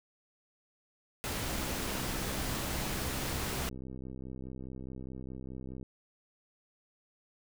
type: noise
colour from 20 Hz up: pink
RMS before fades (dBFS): -36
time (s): 1.24-3.69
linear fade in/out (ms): 0
type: click train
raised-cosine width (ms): 3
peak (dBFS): -31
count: 286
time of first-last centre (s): 1.43-5.828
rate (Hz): 64.8
effects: none